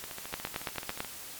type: two click trains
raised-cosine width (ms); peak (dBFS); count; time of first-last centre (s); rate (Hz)
0.3; -23 / -15; 15 / 7; 0.04-1.047 / 0.34-1.004; 13.9 / 9.03
effects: white hiss -44 dBFS RMS until 1.39 s + MP3 96 kbps